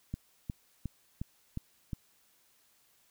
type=click train; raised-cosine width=5 ms; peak=-23 dBFS; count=6; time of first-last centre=0.14-1.932 s; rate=2.79 Hz; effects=white hiss -68 dBFS RMS until 3.1 s